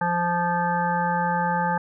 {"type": "harmonic tone", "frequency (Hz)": 174, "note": "F3", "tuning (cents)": -6, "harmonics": [1, 3, 5, 7, 9, 10], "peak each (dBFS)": [-27, -31, -23, -32, -30, -36], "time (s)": [0.01, 1.78], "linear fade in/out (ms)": 5, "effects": []}